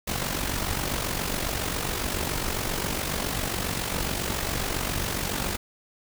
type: noise with amplitude modulation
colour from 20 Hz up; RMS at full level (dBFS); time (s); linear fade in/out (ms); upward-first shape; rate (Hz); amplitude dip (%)
pink; -26; 0.07-5.57; 10; sine; 47.3; 60
effects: none